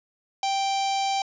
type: tone with notch filter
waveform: sawtooth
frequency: 784 Hz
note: G5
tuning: in tune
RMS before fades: -25 dBFS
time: 0.43-1.22 s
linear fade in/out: 2 ms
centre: 1600 Hz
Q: 1.4
effects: resampled to 16000 Hz + 10-bit